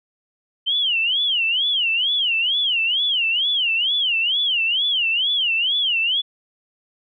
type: tone with vibrato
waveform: sine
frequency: 3024 Hz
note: F#7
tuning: 37 cents sharp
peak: -17 dBFS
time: 0.66-6.22 s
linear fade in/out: 20 ms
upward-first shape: sine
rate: 2.2 Hz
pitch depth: 230 cents each way
effects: none